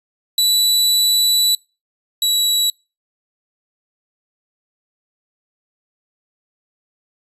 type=tone pair in turn; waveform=sawtooth; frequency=3951 / 3915 Hz; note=B7 / B7; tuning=0 / -16 cents; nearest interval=unison; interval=16 cents; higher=first; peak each=-9 / -11 dBFS; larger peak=first; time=0.38-1.55 / 2.22-2.7 s; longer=first; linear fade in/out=2 ms; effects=noise-tail reverb RT60 0.3 s tail -26 dB re dry + resampled to 32000 Hz